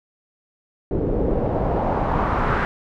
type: noise with low-pass filter sweep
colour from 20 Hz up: pink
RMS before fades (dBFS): -21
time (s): 0.91-2.65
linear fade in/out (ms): 0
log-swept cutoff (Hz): 380 to 1500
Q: 2.1
effects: none